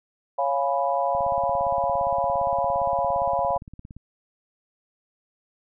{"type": "chord", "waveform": "sine", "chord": "C# dominant seventh", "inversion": "none", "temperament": "equal", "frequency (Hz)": [554.4, 698.5, 830.6, 987.8], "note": ["C#5", "E#5", "G#5", "B5"], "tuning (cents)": [0, 0, 0, 0], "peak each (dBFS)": [-26, -25, -28, -27], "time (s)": [0.38, 3.58], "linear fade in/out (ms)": 10}
{"type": "click train", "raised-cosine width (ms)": 5, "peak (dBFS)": -28, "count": 50, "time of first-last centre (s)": [1.15, 3.966], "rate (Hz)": 17.4}
{"effects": []}